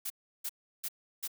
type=noise bursts; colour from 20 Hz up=blue; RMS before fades=-36 dBFS; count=4; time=0.05-1.278 s; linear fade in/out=10 ms; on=52 ms; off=340 ms; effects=none